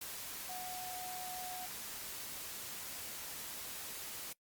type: tone in noise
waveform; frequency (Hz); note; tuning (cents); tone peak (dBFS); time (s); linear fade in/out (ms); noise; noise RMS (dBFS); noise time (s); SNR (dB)
sine; 734; F#5; -14; -44; 0.49-1.66; 5; white; -45; 0.01-4.33; -2
effects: noise-tail reverb RT60 0.1 s tail -21 dB re dry + Opus 48 kbps